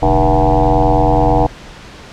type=tone with frequency modulation; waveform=sine; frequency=392 Hz; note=G4; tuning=in tune; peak=-8 dBFS; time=0.02-1.47 s; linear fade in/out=10 ms; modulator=89.5 Hz; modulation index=5.3; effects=pink hiss -35 dBFS RMS until 2.12 s + low-pass 5000 Hz 12 dB/octave